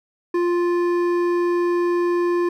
sine tone with hard clipping, 349.2 Hz, F4, in tune, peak -19 dBFS, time 0.34-2.49 s, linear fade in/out 5 ms, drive 10 dB, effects none

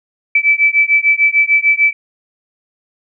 sine beating tone pair, 2309 / 2315.7 Hz, D7 / D7, -30 / -25 cents, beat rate 6.7 Hz, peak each -12 dBFS, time 0.35-1.93 s, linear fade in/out 5 ms, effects none

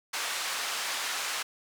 pink band-pass noise, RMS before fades -33 dBFS, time 0.13-1.43 s, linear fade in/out 10 ms, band 1100 to 8800 Hz, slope 12 dB/octave, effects none

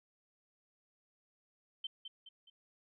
sine tone with echo, 3104 Hz, G7, 18 cents flat, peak -37 dBFS, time 1.84-1.87 s, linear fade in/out 5 ms, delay 210 ms, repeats 3, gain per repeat -7 dB, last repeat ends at 2.5 s, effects none

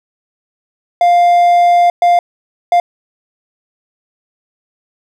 triangle tone bursts at uneven times, 700 Hz, F5, 4 cents sharp, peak -4 dBFS, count 3, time 1.01-1.9 / 2.02-2.19 / 2.72-2.8 s, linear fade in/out 2 ms, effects none

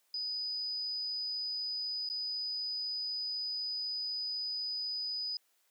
sine tone with dropouts, 4978 Hz, D#8, in tune, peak -34 dBFS, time 0.14-5.37 s, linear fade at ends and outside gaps 2 ms, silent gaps 2.09-2.099 s, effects white hiss -73 dBFS RMS until 5.7 s + high-pass 400 Hz 12 dB/octave

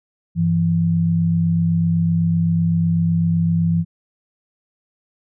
sine tone pair together, 99.6 / 167.51 Hz, G2 / E3, +28 / +28 cents, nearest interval major sixth, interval 900 cents, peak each -22 / -15 dBFS, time 0.35-3.85 s, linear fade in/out 50 ms, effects none

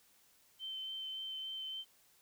sine tone with vibrato, 3090 Hz, G7, 26 cents flat, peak -40 dBFS, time 0.59-1.85 s, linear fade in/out 50 ms, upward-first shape sine, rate 3.5 Hz, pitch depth 10 cents each way, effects white hiss -68 dBFS RMS until 2.21 s

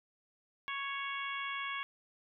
harmonic tone, 554.4 Hz, C#5, in tune, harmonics 2 / 3 / 4 / 5 / 6, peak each -40 / -43 / -41 / -45 / -46 dBFS, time 0.68-1.83 s, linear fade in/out 0 ms, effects none

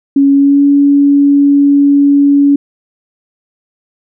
sine tone with pitch glide, 277.9 to 283.2 Hz, C#4 to C#4, +4 to +37 cents, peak -4 dBFS, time 0.16-2.56 s, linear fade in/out 5 ms, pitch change +33 cents, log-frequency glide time 0.32-0.63 s, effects none

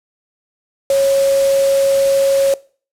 sine tone in noise, 549 Hz, C#5, 17 cents flat, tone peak -10 dBFS, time 0.9-2.54 s, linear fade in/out 2 ms, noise white, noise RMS -26 dBFS, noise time 0.9-2.54 s, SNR +13 dB, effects noise-tail reverb RT60 0.4 s tail -21 dB re dry + low-pass 11000 Hz 12 dB/octave

